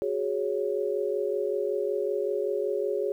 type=chord; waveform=sine; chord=F# suspended second; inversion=none; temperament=equal; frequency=370 / 415.3 / 554.4 Hz; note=F#4 / G#4 / C#5; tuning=0 / 0 / 0 cents; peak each=-31 / -28 / -31 dBFS; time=0.02-3.12 s; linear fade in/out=0 ms; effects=10-bit